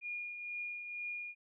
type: tone with tremolo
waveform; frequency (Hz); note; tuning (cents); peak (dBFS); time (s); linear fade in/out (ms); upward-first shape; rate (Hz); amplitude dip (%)
sine; 2430; D#7; -42; -37; 0.01-1.35; 50; triangle; 2.1; 50
effects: none